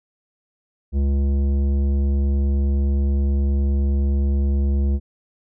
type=tone with tanh clipping; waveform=triangle; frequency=69.6 Hz; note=C#2; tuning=8 cents sharp; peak=-18 dBFS; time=0.92-5 s; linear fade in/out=50 ms; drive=16 dB; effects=none